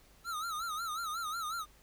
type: tone with vibrato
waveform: square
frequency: 1300 Hz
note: E6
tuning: 24 cents flat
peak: -36 dBFS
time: 0.24-1.66 s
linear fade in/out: 50 ms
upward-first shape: sine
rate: 5.5 Hz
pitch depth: 120 cents each way
effects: added 50 Hz sine -64 dBFS peak until 1.82 s + pink hiss -63 dBFS RMS until 1.82 s